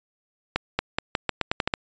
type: accelerating click train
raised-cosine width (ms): 0.3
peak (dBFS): -6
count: 10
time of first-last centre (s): 0.56-1.738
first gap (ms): 230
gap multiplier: 0.85
effects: resampled to 16000 Hz